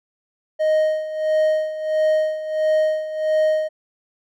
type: tone with tremolo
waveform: triangle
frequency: 622.3 Hz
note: D#5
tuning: in tune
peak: -12 dBFS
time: 0.59-3.69 s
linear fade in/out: 20 ms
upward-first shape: sine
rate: 1.5 Hz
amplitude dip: 75%
effects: none